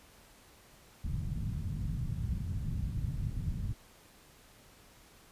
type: low-pass noise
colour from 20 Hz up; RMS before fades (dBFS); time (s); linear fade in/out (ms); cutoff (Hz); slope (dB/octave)
white; -35; 1.04-3.74; 10; 150; 24
effects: pink hiss -59 dBFS RMS until 5.31 s + resampled to 32000 Hz

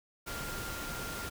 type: tone in noise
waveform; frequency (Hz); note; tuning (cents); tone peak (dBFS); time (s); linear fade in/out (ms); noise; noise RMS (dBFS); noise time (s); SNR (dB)
sine; 1396.9; F6; 0; -43; 0.26-1.3; 20; pink; -40; 0.26-1.3; -6
effects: none

